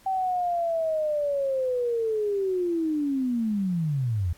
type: linear sweep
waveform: sine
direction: down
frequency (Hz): 772 to 80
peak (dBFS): -23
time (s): 0.06-4.33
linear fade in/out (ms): 5
effects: pink hiss -56 dBFS RMS until 4.37 s + AAC 64 kbps